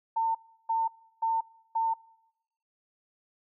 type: tone bursts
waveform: sine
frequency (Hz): 903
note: A5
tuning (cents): +45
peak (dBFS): -24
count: 4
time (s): 0.16-1.94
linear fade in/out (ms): 10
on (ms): 190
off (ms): 340
effects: noise-tail reverb RT60 0.9 s tail -23 dB re dry